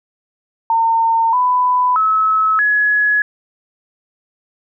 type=tone with pitch steps; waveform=sine; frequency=910 / 997 / 1293 / 1687 Hz; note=A#5 / B5 / E6 / G#6; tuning=-42 / +16 / -34 / +27 cents; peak=-11 dBFS; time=0.7-3.22 s; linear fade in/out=2 ms; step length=630 ms; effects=none